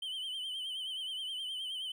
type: tone with vibrato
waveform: triangle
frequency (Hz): 3079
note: G7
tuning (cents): -32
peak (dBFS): -35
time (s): 0.02-1.92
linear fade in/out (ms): 5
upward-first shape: triangle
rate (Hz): 9.5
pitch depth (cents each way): 82
effects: none